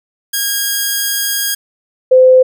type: tone pair in turn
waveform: 5% pulse / sine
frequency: 1632 / 514 Hz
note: G#6 / C5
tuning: -31 / -31 cents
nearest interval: octave + minor sixth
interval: 2000 cents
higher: first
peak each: -3 dBFS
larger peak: neither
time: 0.33-1.55 / 2.11-2.43 s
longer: first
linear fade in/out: 10 ms
effects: none